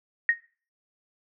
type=tone with exponential decay; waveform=sine; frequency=1864.7 Hz; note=A#6; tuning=in tune; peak=-14 dBFS; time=0.29-0.39 s; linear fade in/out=1 ms; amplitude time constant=20 ms; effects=noise-tail reverb RT60 0.4 s tail -19 dB re dry